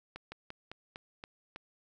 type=slowing click train; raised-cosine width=0.3 ms; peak=-27 dBFS; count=7; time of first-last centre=0.16-1.561 s; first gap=160 ms; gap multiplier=1.15; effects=none